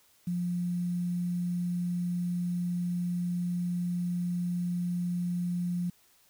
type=tone with quantisation; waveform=sine; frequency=176.3 Hz; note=F3; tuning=17 cents sharp; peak=-28 dBFS; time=0.27-5.9 s; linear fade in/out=5 ms; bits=9; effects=white hiss -64 dBFS RMS until 6.29 s